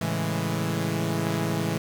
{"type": "chord", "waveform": "sawtooth", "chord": "A major seventh", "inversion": "none", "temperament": "equal", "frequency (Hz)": [110, 138.59, 164.81, 207.7], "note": ["A2", "C#3", "E3", "G#3"], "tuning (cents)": [0, 0, 0, 0], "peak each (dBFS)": [-27, -29, -24, -28], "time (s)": [0.01, 1.78], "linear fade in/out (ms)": 5, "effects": ["8-bit"]}